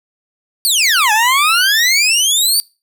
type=exponential two-way sweep; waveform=20% pulse; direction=down then up; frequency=4699 to 830.6 to 4699 Hz; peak=-5 dBFS; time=0.65-2.6 s; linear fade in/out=0 ms; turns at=1.12 s; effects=noise-tail reverb RT60 0.3 s tail -23 dB re dry